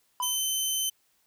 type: tone with exponential decay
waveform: triangle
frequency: 995 Hz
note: B5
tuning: 13 cents sharp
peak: -24 dBFS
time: 0.2-0.4 s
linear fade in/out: 1 ms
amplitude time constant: 43 ms
type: tone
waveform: 15% pulse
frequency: 3072 Hz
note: G7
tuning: 36 cents flat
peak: -19 dBFS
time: 0.22-0.9 s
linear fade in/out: 10 ms
effects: white hiss -69 dBFS RMS until 1.26 s